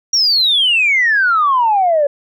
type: exponential sweep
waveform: sine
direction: down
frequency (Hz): 5730 to 558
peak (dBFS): -9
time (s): 0.13-2.07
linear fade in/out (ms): 5
effects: tanh soft clip ceiling -5 dBFS